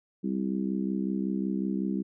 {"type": "harmonic tone", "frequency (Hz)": 65.41, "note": "C2", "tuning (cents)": 0, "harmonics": [3, 4, 5, 6], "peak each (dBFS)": [-29, -33, -34, -41], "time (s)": [0.23, 2.03], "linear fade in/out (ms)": 20, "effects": []}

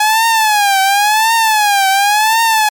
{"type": "tone with vibrato", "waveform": "sawtooth", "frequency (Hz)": 840, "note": "G#5", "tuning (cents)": 19, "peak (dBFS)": -5, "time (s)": [0, 2.69], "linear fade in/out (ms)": 5, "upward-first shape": "triangle", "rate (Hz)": 0.93, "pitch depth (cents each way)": 160, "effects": ["MP3 96 kbps"]}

